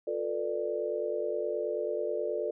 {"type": "chord", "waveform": "sine", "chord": "B half-diminished seventh", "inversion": "second", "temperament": "just", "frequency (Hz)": [355.6, 444.5, 493.9, 592.7], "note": ["F4", "A4", "B4", "D5"], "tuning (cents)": [31, 18, 0, 16], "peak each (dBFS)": [-37, -33, -37, -34], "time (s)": [0.07, 2.51], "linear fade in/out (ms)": 5, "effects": []}